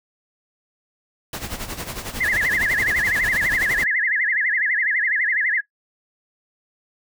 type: noise with tremolo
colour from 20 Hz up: pink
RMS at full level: -28 dBFS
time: 1.33-3.84 s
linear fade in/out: 2 ms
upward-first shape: sine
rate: 11 Hz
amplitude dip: 70%
type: tone with vibrato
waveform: sine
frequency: 1864.7 Hz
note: A#6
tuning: in tune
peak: -18 dBFS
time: 2.2-5.61 s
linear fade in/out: 10 ms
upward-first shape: sine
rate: 12 Hz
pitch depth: 210 cents each way
effects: noise-tail reverb RT60 0.1 s tail -17 dB re dry